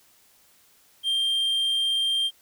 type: tone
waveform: triangle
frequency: 3179 Hz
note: G7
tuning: 24 cents sharp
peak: -20 dBFS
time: 1.03-2.31 s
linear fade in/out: 50 ms
effects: white hiss -59 dBFS RMS until 2.41 s